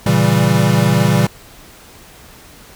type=chord; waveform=square; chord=A# diminished seventh; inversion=none; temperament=equal; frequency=116.54 / 138.59 / 164.81 / 196 Hz; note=A#2 / C#3 / E3 / G3; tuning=0 / 0 / 0 / 0 cents; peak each=-17 dBFS; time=0.06-1.27 s; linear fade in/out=5 ms; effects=pink hiss -41 dBFS RMS until 2.75 s